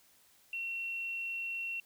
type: tone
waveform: sine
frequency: 2724 Hz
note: F7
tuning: 44 cents flat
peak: -35 dBFS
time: 0.53-1.8 s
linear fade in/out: 2 ms
effects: white hiss -65 dBFS RMS until 1.85 s